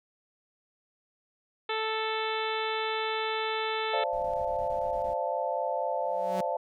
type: harmonic tone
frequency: 440 Hz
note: A4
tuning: in tune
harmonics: 1 / 2 / 3 / 4 / 5 / 6 / 7 / 8 / 9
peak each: -33 / -34 / -36 / -39 / -39 / -40 / -43 / -39 / -44 dBFS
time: 1.69-4.04 s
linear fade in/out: 5 ms
type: chord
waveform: sine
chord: D minor seventh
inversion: third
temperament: equal with one note detuned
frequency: 523.3 / 587.3 / 688 / 880 Hz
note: C5 / D5 / F5 / A5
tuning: 0 / 0 / -26 / 0 cents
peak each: -33 dBFS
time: 3.93-6.57 s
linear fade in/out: 5 ms
type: noise bursts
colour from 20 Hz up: brown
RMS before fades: -46 dBFS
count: 9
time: 4.13-5.134 s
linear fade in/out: 0 ms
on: 92 ms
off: 22 ms
type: tone with exponential growth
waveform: sawtooth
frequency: 187 Hz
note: F#3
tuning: 19 cents sharp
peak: -27 dBFS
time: 6-6.41 s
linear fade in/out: 5 ms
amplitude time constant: 88 ms
effects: none